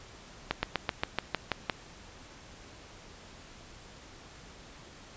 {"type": "slowing click train", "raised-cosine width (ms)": 0.3, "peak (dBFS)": -11, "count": 9, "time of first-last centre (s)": [0.51, 1.698], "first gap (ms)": 120, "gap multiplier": 1.06, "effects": ["pink hiss -51 dBFS RMS until 5.16 s", "resampled to 16000 Hz"]}